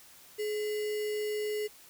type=tone with sample-and-hold; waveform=sine; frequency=423.2 Hz; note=G#4; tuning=33 cents sharp; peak=-30 dBFS; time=0.38-1.68 s; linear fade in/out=20 ms; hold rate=2450 Hz; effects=white hiss -55 dBFS RMS until 1.89 s